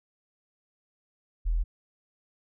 sine tone, 41.05 Hz, E1, 6 cents flat, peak -23 dBFS, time 1.45-1.64 s, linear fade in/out 20 ms, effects none

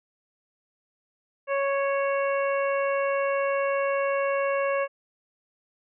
harmonic tone with a mistuned harmonic, 554.4 Hz, C#5, in tune, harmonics 1 / 2 / 3 / 4 / 5, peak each -24 / -30 / -34 / -36 / -38 dBFS, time 1.47-4.88 s, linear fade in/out 50 ms, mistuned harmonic 5, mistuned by -20 cents, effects none

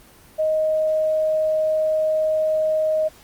sine tone, 625 Hz, D#5, 8 cents sharp, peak -17 dBFS, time 0.38-3.09 s, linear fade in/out 20 ms, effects pink hiss -49 dBFS RMS until 3.23 s + Opus 24 kbps

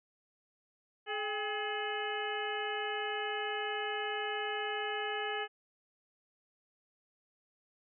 harmonic tone with a mistuned harmonic, 424.5 Hz, G#4, 38 cents sharp, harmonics 1 / 2 / 3 / 4 / 5 / 6 / 7, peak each -39 / -39 / -44 / -40 / -45 / -46 / -42 dBFS, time 1.06-5.48 s, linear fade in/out 50 ms, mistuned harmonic 2, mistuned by -87 cents, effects none

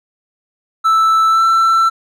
triangle tone with pitch glide, 1318.5 to 1337.7 Hz, E6 to E6, 0 to +25 cents, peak -7 dBFS, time 0.84-1.9 s, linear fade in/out 20 ms, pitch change +25 cents, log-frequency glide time 1.29-1.43 s, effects none

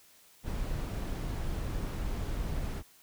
brown noise, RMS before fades -34 dBFS, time 0.43-2.83 s, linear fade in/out 50 ms, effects white hiss -60 dBFS RMS until 3.02 s

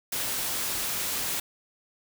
white noise, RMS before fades -30 dBFS, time 0.12-1.4 s, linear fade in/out 5 ms, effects none

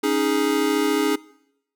square chord, C# suspended second, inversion none, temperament equal, 277.2 / 311.1 / 415.3 Hz, C#4 / D#4 / G#4, 0 / 0 / 0 cents, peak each -25 / -24 / -23 dBFS, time 0.03-1.16 s, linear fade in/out 10 ms, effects noise-tail reverb RT60 0.8 s tail -22 dB re dry

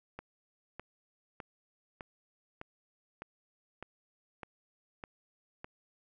click train, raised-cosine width 0.5 ms, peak -27 dBFS, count 10, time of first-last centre 0.19-5.645 s, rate 1.65 Hz, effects none

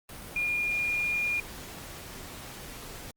sine tone in noise, 2421 Hz, D#7, 48 cents flat, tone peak -26 dBFS, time 0.36-1.4 s, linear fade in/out 2 ms, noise pink, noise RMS -43 dBFS, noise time 0.09-3.11 s, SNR +14 dB, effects Opus 32 kbps

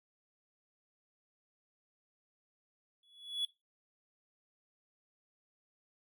triangle tone with exponential growth, 3392 Hz, G#7, 36 cents sharp, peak -28 dBFS, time 3.03-3.45 s, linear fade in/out 2 ms, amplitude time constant 91 ms, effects noise-tail reverb RT60 0.2 s tail -18 dB re dry

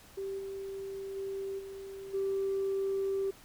sine tone with level steps, 390 Hz, G4, 9 cents flat, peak -34 / -37 / -34 / -41 / -28 dBFS, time 0.17-3.31 s, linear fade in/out 10 ms, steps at 0.38 / 1.15 / 1.58 / 2.13 s, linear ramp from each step 20 ms, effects tanh soft clip ceiling -25 dBFS + pink hiss -56 dBFS RMS until 3.44 s

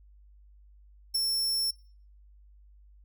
sawtooth tone with ADSR envelope, 5400 Hz, E8, 41 cents sharp, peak -21 dBFS, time 1.14-1.71 s, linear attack 13 ms, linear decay 15 ms, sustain -3 dB, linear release 7 ms, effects noise-tail reverb RT60 0.5 s tail -26 dB re dry + added 50 Hz sine -53 dBFS peak until 3.04 s

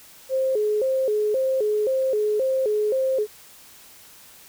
sine tone with vibrato, 472.1 Hz, A#4, 22 cents sharp, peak -19 dBFS, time 0.29-3.27 s, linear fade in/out 50 ms, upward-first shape square, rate 1.9 Hz, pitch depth 190 cents each way, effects white hiss -48 dBFS RMS until 4.48 s

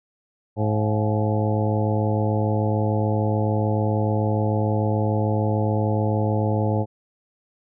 harmonic tone with a mistuned harmonic, 106.8 Hz, G#2, 49 cents sharp, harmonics 1 / 2 / 3 / 4 / 5 / 6 / 7 / 8, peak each -21 / -27 / -29 / -30 / -28 / -33 / -34 / -32 dBFS, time 0.56-6.86 s, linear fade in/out 50 ms, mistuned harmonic 6, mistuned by +98 cents, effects none

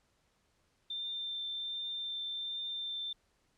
sine tone with vibrato, 3578 Hz, A7, 28 cents sharp, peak -36 dBFS, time 0.9-3.13 s, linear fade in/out 5 ms, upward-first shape triangle, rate 1.3 Hz, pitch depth 10 cents each way, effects pink hiss -74 dBFS RMS until 3.57 s + low-pass 9000 Hz 12 dB/octave

